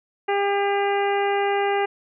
harmonic tone, 401.3 Hz, G4, 41 cents sharp, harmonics 1 / 2 / 3 / 4 / 5 / 6 / 7, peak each -22 / -23 / -33 / -32 / -31 / -36 / -36 dBFS, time 0.28-1.86 s, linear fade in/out 10 ms, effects none

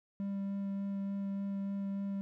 triangle tone with vibrato, 197.7 Hz, G3, 15 cents sharp, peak -32 dBFS, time 0.2-2.21 s, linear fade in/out 0 ms, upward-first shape sine, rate 3.4 Hz, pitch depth 8 cents each way, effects none

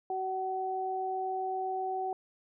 sine tone pair together, 377.3 / 754.6 Hz, F#4 / F#5, +34 / +34 cents, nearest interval octave, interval 1200 cents, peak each -36 / -32 dBFS, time 0.1-2.13 s, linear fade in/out 2 ms, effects none

